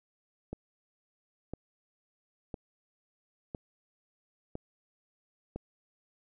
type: click train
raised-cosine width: 2 ms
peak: -24 dBFS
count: 6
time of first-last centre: 0.53-5.56 s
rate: 0.994 Hz
effects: none